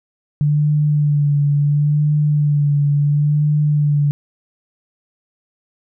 sine tone with vibrato, 146.83 Hz, D3, in tune, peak -12 dBFS, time 0.41-4.11 s, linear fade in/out 0 ms, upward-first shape sine, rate 0.72 Hz, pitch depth 32 cents each way, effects none

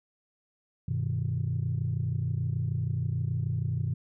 sine chord, G augmented, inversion none, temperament equal with one note detuned, 96.82 / 123.47 / 155.56 Hz, G2 / B2 / D#3, -21 / 0 / 0 cents, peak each -31 / -29 / -32 dBFS, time 0.88-3.94 s, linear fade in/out 5 ms, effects tanh soft clip ceiling -20 dBFS

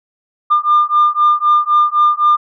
sine beating tone pair, 1200 / 1203.9 Hz, D6 / D6, +37 / +43 cents, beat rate 3.9 Hz, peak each -11 dBFS, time 0.5-2.37 s, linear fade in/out 20 ms, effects tanh soft clip ceiling -4 dBFS

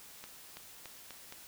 accelerating click train, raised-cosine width 0.2 ms, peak -28 dBFS, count 5, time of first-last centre 0.24-1.324 s, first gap 330 ms, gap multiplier 0.87, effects white hiss -53 dBFS RMS until 1.47 s

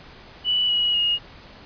sine tone with pitch steps, 2960 / 2913 / 2866 Hz, F#7 / F#7 / F7, 0 / -28 / +44 cents, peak -18 dBFS, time 0.44-1.19 s, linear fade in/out 50 ms, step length 250 ms, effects pink hiss -45 dBFS RMS until 1.65 s + resampled to 11025 Hz

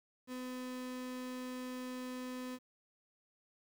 35% pulse tone, 253.1 Hz, B3, 43 cents sharp, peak -39 dBFS, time 0.27-2.59 s, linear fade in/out 50 ms, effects 11-bit

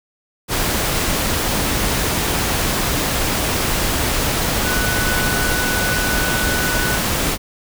sine tone in noise, 1487 Hz, F#6, 8 cents sharp, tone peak -22 dBFS, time 4.63-7 s, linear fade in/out 50 ms, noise pink, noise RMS -19 dBFS, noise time 0.48-7.38 s, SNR -6 dB, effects none

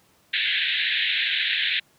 white band-pass noise, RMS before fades -24 dBFS, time 0.33-1.8 s, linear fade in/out 10 ms, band 1600 to 3900 Hz, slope 96 dB/octave, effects pink hiss -60 dBFS RMS until 1.98 s + high-pass 100 Hz 12 dB/octave

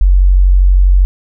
sine tone, 46.25 Hz, F#1, in tune, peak -4 dBFS, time 0.01-1.05 s, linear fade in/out 0 ms, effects none

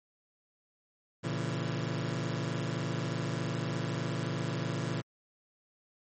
sawtooth chord, A# diminished, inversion none, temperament just, 116.54 / 139.85 / 167.82 Hz, A#2 / C#3 / E3, 0 / +16 / +31 cents, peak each -32 dBFS, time 1.23-5.02 s, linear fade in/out 20 ms, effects MP3 32 kbps

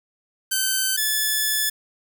5% pulse tone pair in turn, 1539 / 1731.1 Hz, G6 / A6, -32 / -29 cents, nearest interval major second, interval 203 cents, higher second, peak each -9 dBFS, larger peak neither, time 0.51-0.97 / 0.97-1.7 s, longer second, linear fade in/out 10 ms, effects 8-bit

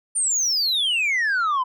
sine exponential sweep, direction down, 9290 to 987.8 Hz, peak -16 dBFS, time 0.15-1.64 s, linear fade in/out 20 ms, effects tanh soft clip ceiling -18 dBFS

